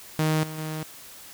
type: tone with level steps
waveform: sawtooth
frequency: 156.2 Hz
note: D#3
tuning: 7 cents sharp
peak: -17 / -30 / -26 dBFS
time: 0.19-0.83 s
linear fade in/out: 0 ms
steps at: 0.43 / 0.58 s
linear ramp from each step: 5 ms
effects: white hiss -45 dBFS RMS until 1.33 s